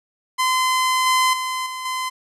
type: tone with level steps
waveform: sawtooth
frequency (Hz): 1028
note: C6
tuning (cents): -31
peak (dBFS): -13 / -11 / -19 / -24 / -19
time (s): 0.38-2.1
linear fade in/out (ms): 20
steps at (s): 1.06 / 1.33 / 1.66 / 1.85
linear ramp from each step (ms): 5
effects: low-pass 12000 Hz 12 dB/octave